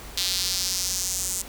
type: tone with high-pass filter sweep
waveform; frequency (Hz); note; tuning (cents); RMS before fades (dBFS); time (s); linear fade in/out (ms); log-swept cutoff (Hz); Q
square; 92.4; F#2; -2; -27; 0.17-1.42; 5; 4000 to 7500; 2.4
effects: added 50 Hz sine -42 dBFS peak until 1.48 s + pink hiss -42 dBFS RMS until 1.48 s